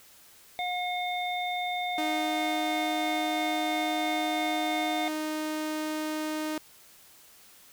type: harmonic tone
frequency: 720 Hz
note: F#5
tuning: 47 cents flat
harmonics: 1 / 3 / 5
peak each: -30 / -35 / -37 dBFS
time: 0.59-5.08 s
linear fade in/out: 0 ms
type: tone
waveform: sawtooth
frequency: 309 Hz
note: D#4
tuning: 12 cents flat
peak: -26 dBFS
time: 1.98-6.58 s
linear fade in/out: 2 ms
effects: white hiss -55 dBFS RMS until 7.72 s